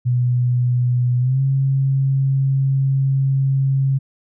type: tone with pitch glide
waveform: sine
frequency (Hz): 123.47 to 135.42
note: B2 to C#3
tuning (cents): 0 to -40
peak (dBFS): -14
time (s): 0.05-3.99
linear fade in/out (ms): 20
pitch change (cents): +160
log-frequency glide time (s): 1.19-1.41
effects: none